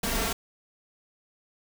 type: noise with comb filter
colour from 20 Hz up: pink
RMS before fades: -28 dBFS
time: 0.03-0.33 s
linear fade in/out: 5 ms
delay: 4.4 ms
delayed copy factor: +1
effects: none